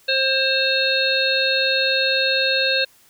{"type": "harmonic tone", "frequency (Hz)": 532, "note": "C5", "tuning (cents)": 29, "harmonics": [1, 3, 5, 7, 8], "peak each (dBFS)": [-23, -23, -23, -23, -23], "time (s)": [0.08, 2.85], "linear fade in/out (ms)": 10, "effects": ["white hiss -54 dBFS RMS until 3.09 s"]}